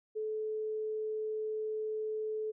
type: tone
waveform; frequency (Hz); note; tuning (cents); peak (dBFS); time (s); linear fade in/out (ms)
sine; 432.8; A4; -29; -33; 0.15-2.52; 20
effects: none